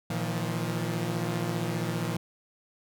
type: chord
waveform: sawtooth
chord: Bb suspended fourth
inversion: none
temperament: equal with one note detuned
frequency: 116.54 / 159.57 / 174.61 Hz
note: Bb2 / Eb3 / F3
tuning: 0 / +44 / 0 cents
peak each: -29 dBFS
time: 0.1-2.17 s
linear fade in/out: 5 ms
effects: none